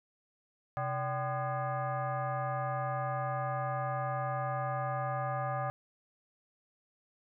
sine tone with frequency modulation, 320 Hz, D#4, 49 cents sharp, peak -31 dBFS, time 0.77-5.7 s, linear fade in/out 0 ms, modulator 450 Hz, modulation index 2.3, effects none

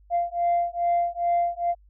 sine beating tone pair, 692 / 694.4 Hz, F5 / F5, -16 / -10 cents, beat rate 2.4 Hz, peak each -23 / -23 dBFS, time 0.1-1.75 s, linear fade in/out 50 ms, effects tanh soft clip ceiling -16 dBFS + added 50 Hz sine -52 dBFS peak until 1.89 s

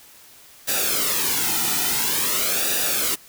white noise with flanger, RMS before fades -22 dBFS, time 0.67-3.16 s, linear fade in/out 20 ms, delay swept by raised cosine 0.93 to 1.85 ms, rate 0.48 Hz, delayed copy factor -0.7, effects white hiss -48 dBFS RMS until 3.28 s

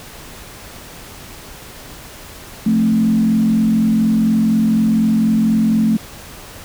sine tone with frequency modulation, 220 Hz, A3, in tune, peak -11 dBFS, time 2.66-5.97 s, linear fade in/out 5 ms, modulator 44.1 Hz, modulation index 0.69, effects pink hiss -36 dBFS RMS until 6.64 s

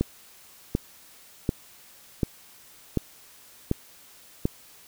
click train, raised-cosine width 3 ms, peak -9 dBFS, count 7, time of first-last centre 0.01-4.454 s, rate 1.35 Hz, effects white hiss -52 dBFS RMS until 4.87 s

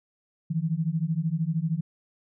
sine beating tone pair, 155.56 / 168.56 Hz, D#3 / E3, 0 / +39 cents, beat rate 13 Hz, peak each -27 dBFS, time 0.5-1.81 s, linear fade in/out 10 ms, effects none

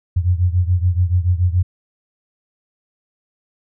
sine beating tone pair, 87.31 / 94.31 Hz, F2 / F#2, 0 / +34 cents, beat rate 7 Hz, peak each -15 / -18 dBFS, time 0.16-1.63 s, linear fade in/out 10 ms, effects none

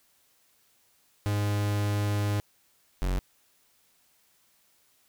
45% pulse tone pair in turn, 103.1 / 45.93 Hz, G#2 / F#1, -12 / -12 cents, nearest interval octave + major second, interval 1400 cents, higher first, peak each -25 dBFS, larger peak neither, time 1.26-2.4 / 3.02-3.19 s, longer first, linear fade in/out 0 ms, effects white hiss -66 dBFS RMS until 5.08 s

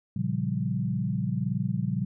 sine chord, G half-diminished seventh, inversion first, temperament equal, 116.54 / 138.59 / 174.61 / 196 Hz, Bb2 / Db3 / F3 / G3, 0 / 0 / 0 / 0 cents, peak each -31 dBFS, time 0.16-2.05 s, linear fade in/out 5 ms, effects none

